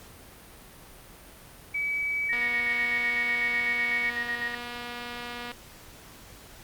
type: tone with pitch glide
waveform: sine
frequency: 2285 to 2228 Hz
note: D7 to C#7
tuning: -48 to +8 cents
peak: -26 dBFS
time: 1.74-4.1 s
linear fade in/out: 10 ms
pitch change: -44 cents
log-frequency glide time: 2.34-2.44 s
type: tone with tremolo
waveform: sine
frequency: 1880 Hz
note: A#6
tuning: 14 cents sharp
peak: -27 dBFS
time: 2.29-4.55 s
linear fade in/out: 5 ms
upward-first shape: square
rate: 8 Hz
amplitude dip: 60%
type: click train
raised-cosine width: 0.3 ms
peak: -22 dBFS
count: 769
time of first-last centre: 2.33-5.517 s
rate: 241 Hz
effects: pink hiss -49 dBFS RMS until 6.63 s + Opus 48 kbps